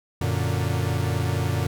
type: chord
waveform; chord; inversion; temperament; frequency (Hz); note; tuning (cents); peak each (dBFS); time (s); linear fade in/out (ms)
45% pulse; Gb augmented; none; equal; 92.5 / 116.54 / 146.83; Gb2 / Bb2 / D3; 0 / 0 / 0; -26 / -26 / -28; 0.21-1.67; 5
effects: none